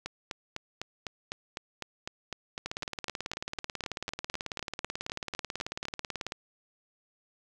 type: two click trains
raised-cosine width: 0.2 ms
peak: -17 / -18 dBFS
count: 68 / 24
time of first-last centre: 2.66-6.321 / 0.06-5.853 s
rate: 18.3 / 3.97 Hz
effects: none